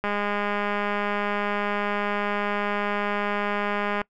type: click train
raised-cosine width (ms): 0.5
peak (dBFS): -12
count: 816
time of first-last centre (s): 0.04-4.016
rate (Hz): 205
effects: noise-tail reverb RT60 0.1 s tail -23 dB re dry